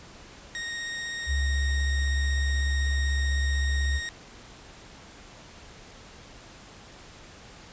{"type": "tone with vibrato", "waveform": "sawtooth", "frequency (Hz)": 1864.7, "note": "A#6", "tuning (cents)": 0, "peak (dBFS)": -28, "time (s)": [0.55, 4.09], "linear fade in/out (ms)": 0, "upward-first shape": "sine", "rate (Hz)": 16, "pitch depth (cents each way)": 11}
{"type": "tone", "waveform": "sine", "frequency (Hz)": 69.3, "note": "C#2", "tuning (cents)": 0, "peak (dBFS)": -23, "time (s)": [1.26, 4.01], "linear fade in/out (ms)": 50}
{"effects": ["pink hiss -48 dBFS RMS until 7.72 s", "resampled to 16000 Hz"]}